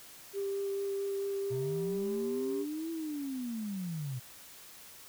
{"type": "tone with vibrato", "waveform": "sine", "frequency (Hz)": 395.6, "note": "G4", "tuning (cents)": 16, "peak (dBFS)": -31, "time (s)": [0.33, 2.66], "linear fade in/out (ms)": 50, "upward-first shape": "sine", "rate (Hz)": 4.5, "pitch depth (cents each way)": 8}
{"type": "linear two-way sweep", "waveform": "sine", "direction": "up then down", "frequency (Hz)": [120.4, 332.8, 120.4], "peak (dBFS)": -34, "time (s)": [1.5, 4.2], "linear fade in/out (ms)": 20, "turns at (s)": 2.91}
{"effects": ["tanh soft clip ceiling -26 dBFS", "white hiss -52 dBFS RMS until 5.08 s"]}